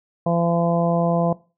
harmonic tone, 170 Hz, F3, 46 cents flat, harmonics 1 / 2 / 3 / 4 / 5 / 6, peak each -20 / -30 / -24 / -23 / -32 / -30 dBFS, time 0.26-1.33 s, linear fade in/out 5 ms, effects noise-tail reverb RT60 0.3 s tail -19 dB re dry

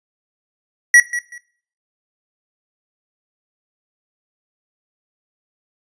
square tone with echo, 1928 Hz, B6, 42 cents flat, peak -6 dBFS, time 0.94-1 s, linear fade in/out 2 ms, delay 190 ms, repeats 2, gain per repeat -14 dB, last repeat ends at 1.38 s, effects noise-tail reverb RT60 0.5 s tail -17 dB re dry + resampled to 22050 Hz

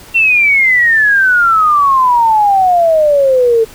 sine exponential sweep, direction down, 2732 to 442.2 Hz, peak -6 dBFS, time 0.14-3.65 s, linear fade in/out 20 ms, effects pink hiss -36 dBFS RMS until 3.74 s

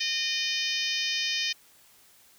harmonic tone with a mistuned harmonic, 612 Hz, D#5, 29 cents flat, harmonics 3 / 4 / 5 / 6 / 7 / 8 / 9 / 10, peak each -36 / -33 / -32 / -34 / -38 / -34 / -37 / -39 dBFS, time 0-1.53 s, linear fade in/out 10 ms, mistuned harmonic 8, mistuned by +19 cents, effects white hiss -58 dBFS RMS until 2.38 s

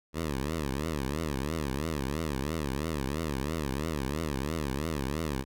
10% pulse tone with vibrato, 73.42 Hz, D2, in tune, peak -22 dBFS, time 0.13-5.45 s, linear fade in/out 50 ms, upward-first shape triangle, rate 3 Hz, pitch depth 240 cents each way, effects none

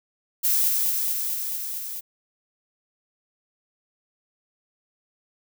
violet noise with echo, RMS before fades -21 dBFS, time 0.43-0.69 s, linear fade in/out 20 ms, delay 220 ms, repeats 6, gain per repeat -2 dB, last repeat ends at 2.01 s, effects none

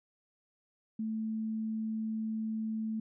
sine tone, 220 Hz, A3, in tune, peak -32 dBFS, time 0.99-3 s, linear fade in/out 5 ms, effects none

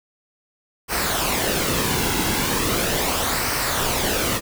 pink noise with flanger, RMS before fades -22 dBFS, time 0.88-4.41 s, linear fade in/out 50 ms, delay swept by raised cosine 0.28 to 1.68 ms, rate 0.38 Hz, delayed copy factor -0.5, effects none

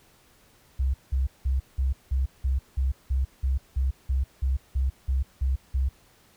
sine tone bursts, 66 Hz, C2, 16 cents sharp, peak -21 dBFS, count 16, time 0.79-5.89 s, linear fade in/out 10 ms, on 150 ms, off 180 ms, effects pink hiss -59 dBFS RMS until 6.36 s

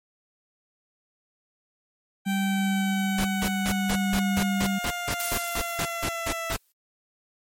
15% pulse linear sweep, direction down, 780 to 660 Hz, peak -23 dBFS, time 2.25-6.57 s, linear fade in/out 50 ms
sine tone with tremolo, 196 Hz, G3, in tune, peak -22 dBFS, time 2.26-4.79 s, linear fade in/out 10 ms, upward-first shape triangle, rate 0.62 Hz, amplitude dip 35%
pink noise bursts, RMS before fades -28 dBFS, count 15, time 3.18-6.565 s, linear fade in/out 5 ms, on 67 ms, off 170 ms
blue noise with exponential decay, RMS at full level -27 dBFS, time 5.2-6.72 s, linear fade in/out 0 ms, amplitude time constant 330 ms
effects MP3 64 kbps

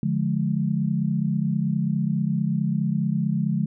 sine chord, D diminished, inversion none, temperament just, 146.83 / 176.2 / 211.4 Hz, D3 / F3 / Ab3, 0 / +16 / +31 cents, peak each -25 dBFS, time 0.03-3.66 s, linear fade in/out 2 ms, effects none

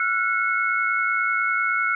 sine tone cluster, 1353 / 1463 / 2186 Hz, E6 / F#6 / C#7, +45 / -20 / -25 cents, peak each -24 dBFS, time 0-1.95 s, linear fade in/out 2 ms, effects none

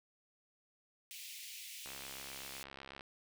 pink high-pass noise, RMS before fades -49 dBFS, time 1.11-2.63 s, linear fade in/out 0 ms, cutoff 2200 Hz, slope 48 dB/octave
click train, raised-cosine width 0.3 ms, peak -32 dBFS, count 79, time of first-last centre 1.86-3.009 s, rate 67.9 Hz
effects none

